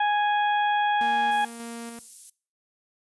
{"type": "harmonic tone", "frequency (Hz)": 830, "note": "G#5", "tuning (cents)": -1, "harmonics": [1, 2, 3, 4], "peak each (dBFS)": [-21, -28, -37, -36], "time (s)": [0, 1.45], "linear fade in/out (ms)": 5}
{"type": "tone with tremolo", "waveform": "sawtooth", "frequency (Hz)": 233.1, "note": "A#3", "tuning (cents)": 0, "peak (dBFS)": -31, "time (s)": [1.01, 1.99], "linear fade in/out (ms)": 0, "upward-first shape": "square", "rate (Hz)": 1.7, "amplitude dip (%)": 35}
{"type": "high-pass noise", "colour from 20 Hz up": "white", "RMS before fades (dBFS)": -41, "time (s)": [1.31, 2.3], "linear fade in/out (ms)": 5, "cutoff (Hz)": 10000, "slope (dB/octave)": 12}
{"effects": ["noise-tail reverb RT60 0.4 s tail -22 dB re dry", "resampled to 24000 Hz"]}